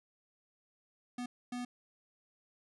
square tone bursts at uneven times, 245.8 Hz, B3, 8 cents flat, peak -38 dBFS, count 2, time 1.18-1.26 / 1.52-1.65 s, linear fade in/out 5 ms, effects resampled to 24000 Hz

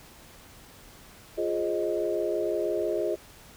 sine chord, F minor seventh, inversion none, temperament equal with one note detuned, 349.2 / 415.3 / 532.1 / 622.3 Hz, F4 / Ab4 / C5 / Eb5, 0 / 0 / +29 / 0 cents, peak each -30 / -30 / -35 / -30 dBFS, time 1.37-3.16 s, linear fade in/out 20 ms, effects pink hiss -51 dBFS RMS until 3.56 s

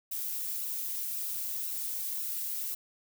violet noise with flanger, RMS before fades -35 dBFS, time 0.11-2.75 s, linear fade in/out 10 ms, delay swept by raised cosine 0.73 to 5.83 ms, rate 1.9 Hz, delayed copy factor +0.55, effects none

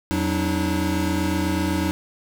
square tone cluster, 85.1 / 184.6 / 293.5 / 321.5 Hz, F2 / F#3 / D4 / E4, -44 / -4 / -1 / -43 cents, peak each -27 dBFS, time 0.11-1.91 s, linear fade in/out 0 ms, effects none

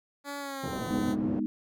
10% pulse tone with pitch glide, 283.9 to 254.4 Hz, C#4 to C4, +41 to -48 cents, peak -27 dBFS, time 0.24-1.16 s, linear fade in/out 50 ms, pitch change -189 cents, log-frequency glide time 0.39-0.85 s
pink band-pass noise, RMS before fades -36 dBFS, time 0.63-1.4 s, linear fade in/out 10 ms, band 130 to 490 Hz, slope 12 dB/octave
sine chord, G# minor, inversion none, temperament equal, 207.7 / 246.9 / 311.1 Hz, G#3 / B3 / D#4, 0 / 0 / 0 cents, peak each -32 / -31 / -31 dBFS, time 0.91-1.46 s, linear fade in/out 0 ms
effects none

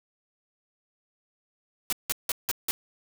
white noise bursts, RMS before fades -27 dBFS, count 5, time 1.9-2.71 s, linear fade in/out 0 ms, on 26 ms, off 170 ms, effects none

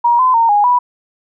sine tone with pitch steps, 950 / 1021 / 919 / 824 / 982 Hz, A#5 / C6 / A#5 / G#5 / B5, +33 / -43 / -25 / -14 / -10 cents, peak -8 dBFS, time 0.04-0.79 s, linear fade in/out 10 ms, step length 150 ms, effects none

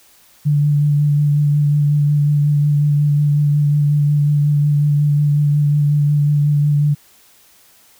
sine tone with vibrato, 146.5 Hz, D3, 4 cents flat, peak -11 dBFS, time 0.45-6.95 s, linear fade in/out 20 ms, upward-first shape sine, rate 5.5 Hz, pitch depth 18 cents each way, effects white hiss -50 dBFS RMS until 7.99 s

